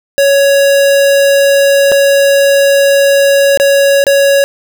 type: tone with dropouts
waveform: square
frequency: 557 Hz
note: C#5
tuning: 8 cents sharp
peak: -6 dBFS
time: 0.18-4.44 s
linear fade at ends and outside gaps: 0 ms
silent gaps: 1.917-1.921 / 3.574-3.599 / 4.04-4.067 s
effects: none